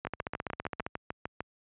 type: two click trains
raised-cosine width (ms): 0.5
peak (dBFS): -18 / -19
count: 13 / 10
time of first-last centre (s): 0.07-0.865 / 0.05-1.405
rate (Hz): 15.1 / 6.64
effects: high-pass 60 Hz 12 dB/octave + resampled to 8000 Hz

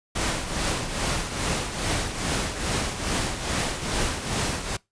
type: noise with tremolo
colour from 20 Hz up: pink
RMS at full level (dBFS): -24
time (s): 0.15-4.77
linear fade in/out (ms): 10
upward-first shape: triangle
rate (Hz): 2.4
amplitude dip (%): 65
effects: noise-tail reverb RT60 0.2 s tail -23 dB re dry + resampled to 22050 Hz

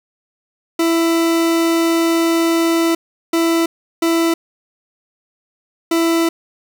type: tone bursts at uneven times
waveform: 40% pulse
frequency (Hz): 332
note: E4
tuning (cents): +12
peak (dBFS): -12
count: 4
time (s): 0.79-2.95 / 3.33-3.66 / 4.02-4.34 / 5.91-6.29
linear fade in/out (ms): 5
effects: 9-bit

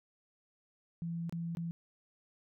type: tone with dropouts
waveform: sine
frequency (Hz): 168.2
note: E3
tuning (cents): +35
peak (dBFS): -35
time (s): 1.02-1.71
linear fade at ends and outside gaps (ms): 0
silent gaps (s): 1.295-1.325 / 1.55-1.571
effects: none

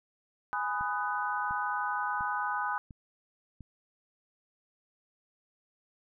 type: chord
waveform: sine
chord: G# minor seventh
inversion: none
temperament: just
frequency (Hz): 830.6 / 996.7 / 1245.9 / 1495.1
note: G#5 / B5 / D#6 / F#6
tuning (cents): 0 / +16 / +2 / +18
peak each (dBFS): -35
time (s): 0.53-2.78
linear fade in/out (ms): 0
type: click train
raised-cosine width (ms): 5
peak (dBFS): -34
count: 5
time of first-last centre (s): 0.81-3.607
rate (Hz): 1.43
effects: none

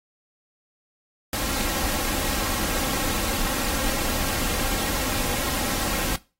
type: noise with comb filter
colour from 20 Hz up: pink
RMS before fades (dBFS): -26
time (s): 1.33-6.16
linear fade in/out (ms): 2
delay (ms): 3.7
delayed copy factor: +0.5
effects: noise-tail reverb RT60 0.3 s tail -20 dB re dry + AAC 48 kbps

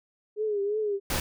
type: tone with vibrato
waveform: sine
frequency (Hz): 415.3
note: G#4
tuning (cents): 0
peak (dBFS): -25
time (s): 0.36-1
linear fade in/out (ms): 50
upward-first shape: triangle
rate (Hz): 2.9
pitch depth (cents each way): 92
type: noise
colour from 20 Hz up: pink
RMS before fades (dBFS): -28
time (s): 1.1-1.2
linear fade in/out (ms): 2
effects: none

